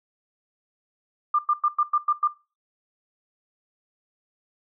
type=tone bursts; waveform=sine; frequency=1196 Hz; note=D6; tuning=31 cents sharp; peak=-17 dBFS; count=7; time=1.34-2.276 s; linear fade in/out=5 ms; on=48 ms; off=100 ms; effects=noise-tail reverb RT60 0.3 s tail -19 dB re dry